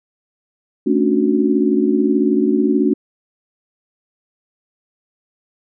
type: chord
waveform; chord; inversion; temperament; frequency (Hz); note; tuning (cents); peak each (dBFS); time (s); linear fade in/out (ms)
sine; D major seventh; second; just; 220.2 / 275.3 / 293.7 / 367.1; A3 / C#4 / D4 / F#4; +2 / -12 / 0 / -14; -18; 0.86-2.94; 10
effects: none